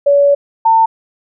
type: tone pair in turn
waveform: sine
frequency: 568 / 899.9 Hz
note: C#5 / A5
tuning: +42 / +39 cents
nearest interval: minor sixth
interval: 797 cents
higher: second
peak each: -6 dBFS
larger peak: neither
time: 0.06-0.35 / 0.65-0.86 s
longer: first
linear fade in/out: 10 ms
effects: none